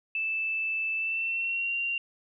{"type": "tone with pitch glide", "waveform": "sine", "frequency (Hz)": [2637, 2765], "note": ["E7", "F7"], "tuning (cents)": [0, -18], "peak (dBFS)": -27, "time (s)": [0.15, 1.98], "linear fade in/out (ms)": 2, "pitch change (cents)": 82, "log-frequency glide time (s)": [0.96, 1.74], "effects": []}